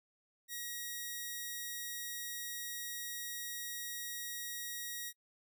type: tone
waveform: 5% pulse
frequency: 1900 Hz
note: A#6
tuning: 33 cents sharp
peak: -30 dBFS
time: 0.48-5.13 s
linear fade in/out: 50 ms
effects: noise-tail reverb RT60 0.1 s tail -24 dB re dry